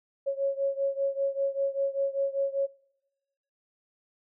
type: beating tone pair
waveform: sine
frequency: 549 / 554.1 Hz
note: C#5 / C#5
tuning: -17 / -1 cents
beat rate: 5.1 Hz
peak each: -28 / -30 dBFS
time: 0.26-2.67 s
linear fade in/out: 20 ms
effects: noise-tail reverb RT60 1.0 s tail -24 dB re dry